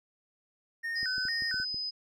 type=tone with vibrato; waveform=triangle; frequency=1668 Hz; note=G#6; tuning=7 cents sharp; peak=-30 dBFS; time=0.83-1.65 s; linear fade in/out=20 ms; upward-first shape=square; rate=2.2 Hz; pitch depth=170 cents each way
type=tone; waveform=sine; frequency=5020 Hz; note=D#8; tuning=15 cents sharp; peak=-32 dBFS; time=0.95-1.91 s; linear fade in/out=20 ms
type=clicks; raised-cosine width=3 ms; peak=-34 dBFS; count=7; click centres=1.03 / 1.181 / 1.253 / 1.422 / 1.543 / 1.6 / 1.744 s
effects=none